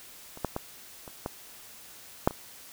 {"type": "clicks", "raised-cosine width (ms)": 1, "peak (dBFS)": [-29, -13, -16, -28, -17, -6, -26], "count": 7, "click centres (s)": [0.374, 0.447, 0.564, 1.078, 1.261, 2.275, 2.309], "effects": ["white hiss -49 dBFS RMS until 2.72 s"]}